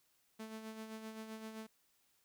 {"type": "tone with tremolo", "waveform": "sawtooth", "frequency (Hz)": 220, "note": "A3", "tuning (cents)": 0, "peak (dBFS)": -40, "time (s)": [0.39, 1.67], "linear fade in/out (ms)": 10, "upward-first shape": "sine", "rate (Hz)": 7.7, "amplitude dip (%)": 50, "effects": ["white hiss -75 dBFS RMS until 2.24 s"]}